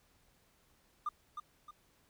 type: tone with echo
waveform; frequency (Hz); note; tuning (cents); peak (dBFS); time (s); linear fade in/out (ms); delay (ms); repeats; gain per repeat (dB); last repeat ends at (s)
triangle; 1208; D6; +48; -29; 1.06-1.09; 5; 310; 2; -8; 1.71
effects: tanh soft clip ceiling -30 dBFS + pink hiss -70 dBFS RMS until 2.09 s